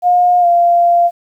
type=tone with pitch glide; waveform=sine; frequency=714 to 692.5 Hz; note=F5 to F5; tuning=+38 to -15 cents; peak=-7 dBFS; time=0.02-1.11 s; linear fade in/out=50 ms; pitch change=-53 cents; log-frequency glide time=0.4-0.46 s; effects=8-bit